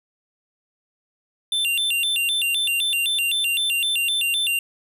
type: tone with vibrato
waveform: square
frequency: 3136 Hz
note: G7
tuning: in tune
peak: -20 dBFS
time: 1.52-4.59 s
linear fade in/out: 2 ms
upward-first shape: square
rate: 3.9 Hz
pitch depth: 210 cents each way
effects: none